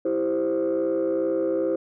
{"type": "chord", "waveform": "sine", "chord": "C major", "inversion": "first", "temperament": "equal", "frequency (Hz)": [329.6, 392, 523.3], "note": ["E4", "G4", "C5"], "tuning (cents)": [0, 0, 0], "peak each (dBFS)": [-24, -26, -23], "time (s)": [0.05, 1.76], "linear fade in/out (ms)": 5, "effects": ["tanh soft clip ceiling -17 dBFS"]}